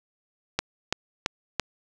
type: click train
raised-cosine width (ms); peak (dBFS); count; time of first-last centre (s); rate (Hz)
0.2; -6; 4; 0.59-1.597; 2.98
effects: none